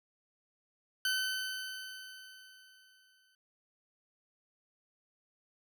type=tone with exponential decay; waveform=20% pulse; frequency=1522 Hz; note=F#6; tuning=48 cents sharp; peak=-24 dBFS; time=1.05-3.35 s; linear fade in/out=2 ms; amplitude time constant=500 ms; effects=none